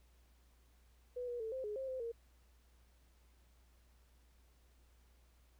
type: tone with pitch steps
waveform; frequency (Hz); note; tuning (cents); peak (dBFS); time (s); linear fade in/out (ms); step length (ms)
sine; 494.4 / 482.5 / 444.1 / 522 / 419.7 / 531 / 518 / 464.2; B4 / B4 / A4 / C5 / G#4 / C5 / C5 / A#4; +2 / -40 / +16 / -4 / +18 / +25 / -17 / -7; -39; 1.16-2.12; 10; 120
effects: added 60 Hz sine -65 dBFS peak until 5.59 s + pink hiss -74 dBFS RMS until 5.59 s